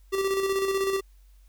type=tone with tremolo; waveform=square; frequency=388.9 Hz; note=G4; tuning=14 cents flat; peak=-23 dBFS; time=0.12-1.01 s; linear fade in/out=20 ms; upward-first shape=square; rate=16 Hz; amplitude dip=40%; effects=added 47 Hz sine -51 dBFS peak until 1.48 s + white hiss -68 dBFS RMS until 1.48 s